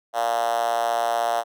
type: tone with high-pass filter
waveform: 5% pulse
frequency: 116.7 Hz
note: A#2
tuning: 2 cents sharp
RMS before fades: -23 dBFS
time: 0.13-1.44 s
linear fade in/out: 50 ms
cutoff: 670 Hz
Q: 5.7
effects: none